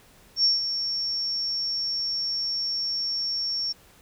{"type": "tone with ADSR envelope", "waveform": "sine", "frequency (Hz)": 5480, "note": "F8", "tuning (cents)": -34, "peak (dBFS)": -16, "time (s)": [0.36, 3.73], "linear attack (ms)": 81, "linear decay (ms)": 160, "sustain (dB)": -9, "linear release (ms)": 15, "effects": ["pink hiss -55 dBFS RMS until 4.01 s"]}